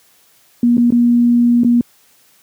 sine tone with dropouts, 239.2 Hz, A#3, 45 cents sharp, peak -8 dBFS, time 0.63-1.81 s, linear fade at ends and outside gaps 2 ms, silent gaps 0.77-0.779 / 0.905-0.922 / 1.635-1.646 s, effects white hiss -52 dBFS RMS until 2.42 s + high-pass 80 Hz 12 dB/octave

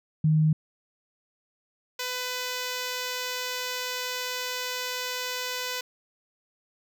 sine / 5% pulse tone pair in turn, 155.56 / 500.5 Hz, D#3 / B4, 0 / +23 cents, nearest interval octave + minor sixth, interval 2023 cents, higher second, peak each -18 dBFS, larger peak neither, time 0.24-0.53 / 1.99-5.81 s, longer second, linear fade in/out 5 ms, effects none

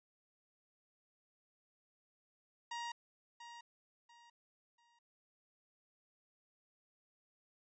sawtooth tone with echo, 943 Hz, A#5, 20 cents sharp, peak -37 dBFS, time 2.71-2.92 s, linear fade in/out 5 ms, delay 690 ms, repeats 3, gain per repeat -10 dB, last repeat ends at 4.99 s, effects resampled to 16000 Hz

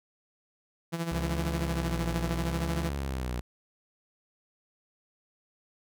sawtooth tone with tremolo, 167.3 Hz, E3, 26 cents sharp, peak -24 dBFS, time 0.92-2.9 s, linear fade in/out 20 ms, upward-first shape sine, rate 13 Hz, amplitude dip 65%
sawtooth tone with vibrato, 65 Hz, C2, 11 cents flat, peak -27 dBFS, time 1.11-3.41 s, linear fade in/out 10 ms, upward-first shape sine, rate 0.73 Hz, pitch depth 150 cents each way
effects none

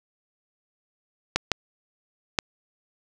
clicks, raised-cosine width 0.2 ms, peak -3 dBFS, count 3, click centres 1.36 / 1.517 / 2.388 s, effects none

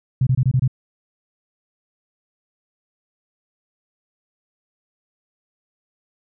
sine tone bursts, 128.9 Hz, C3, 26 cents flat, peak -13 dBFS, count 6, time 0.21-0.678 s, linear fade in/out 5 ms, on 58 ms, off 24 ms, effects none

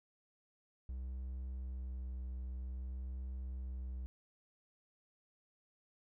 triangle tone with vibrato, 63.6 Hz, C2, 48 cents flat, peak -38 dBFS, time 0.89-4.06 s, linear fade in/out 0 ms, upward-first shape sine, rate 0.52 Hz, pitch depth 15 cents each way, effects none

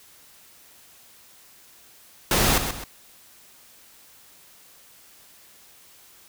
pink noise with echo, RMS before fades -20 dBFS, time 2.31-2.58 s, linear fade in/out 2 ms, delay 130 ms, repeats 2, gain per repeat -8 dB, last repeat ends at 2.84 s, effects white hiss -52 dBFS RMS until 6.28 s

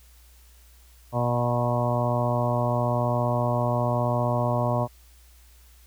harmonic tone with a mistuned harmonic, 121 Hz, B2, 35 cents flat, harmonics 1 / 2 / 3 / 4 / 5 / 6 / 7 / 8 / 9, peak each -25 / -31 / -36 / -36 / -27 / -32 / -35 / -32 / -34 dBFS, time 1.12-4.88 s, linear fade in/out 50 ms, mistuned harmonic 7, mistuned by +31 cents, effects added 60 Hz sine -51 dBFS peak until 5.86 s + white hiss -58 dBFS RMS until 5.86 s

